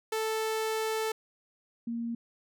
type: tone pair in turn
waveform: sawtooth / sine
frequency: 440 / 233.1 Hz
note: A4 / A#3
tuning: 0 / 0 cents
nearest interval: major seventh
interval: 1100 cents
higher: first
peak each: -25 / -31 dBFS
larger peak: first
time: 0.12-1.12 / 1.87-2.15 s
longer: first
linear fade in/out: 5 ms
effects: none